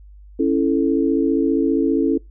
sine chord, A major, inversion first, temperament just, 275 / 330 / 440 Hz, C#4 / E4 / A4, -14 / +2 / 0 cents, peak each -18 / -19 / -21 dBFS, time 0.39-2.18 s, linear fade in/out 10 ms, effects noise-tail reverb RT60 0.2 s tail -23 dB re dry + added 50 Hz sine -40 dBFS peak until 2.3 s

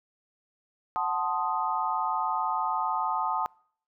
sine chord, F# diminished seventh, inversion none, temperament equal, 740 / 880 / 1046.5 / 1244.5 Hz, F#5 / A5 / C6 / Eb6, 0 / 0 / 0 / 0 cents, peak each -33 / -29 / -33 / -31 dBFS, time 0.96-3.46 s, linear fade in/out 0 ms, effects noise-tail reverb RT60 0.6 s tail -26 dB re dry

